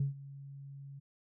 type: tone with ADSR envelope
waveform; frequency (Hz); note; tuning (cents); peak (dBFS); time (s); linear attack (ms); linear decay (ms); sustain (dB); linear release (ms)
sine; 138.9; C#3; +4; -26; 0-1; 5; 130; -19; 16
effects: tanh soft clip ceiling -24 dBFS